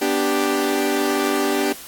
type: chord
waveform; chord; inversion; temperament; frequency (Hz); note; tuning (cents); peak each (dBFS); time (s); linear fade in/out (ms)
sawtooth; G major; first; equal; 246.9 / 293.7 / 392; B3 / D4 / G4; 0 / 0 / 0; -22 / -18 / -17; 0.01-1.73; 10
effects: white hiss -38 dBFS RMS until 1.87 s + AAC 64 kbps